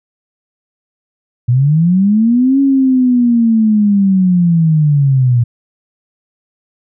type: linear two-way sweep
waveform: sine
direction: up then down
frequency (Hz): 117 to 277.2 to 117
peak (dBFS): -7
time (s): 1.48-5.44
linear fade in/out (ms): 10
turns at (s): 2.6
effects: none